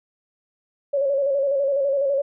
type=tone with vibrato; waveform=sine; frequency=554.4 Hz; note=C#5; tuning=in tune; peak=-18 dBFS; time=0.93-2.22 s; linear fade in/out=10 ms; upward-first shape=square; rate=12 Hz; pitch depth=46 cents each way; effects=none